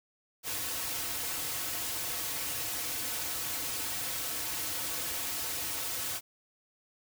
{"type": "noise with comb filter", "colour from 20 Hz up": "white", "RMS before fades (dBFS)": -35, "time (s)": [0.43, 6.21], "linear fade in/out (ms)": 50, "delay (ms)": 5, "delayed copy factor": -1, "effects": []}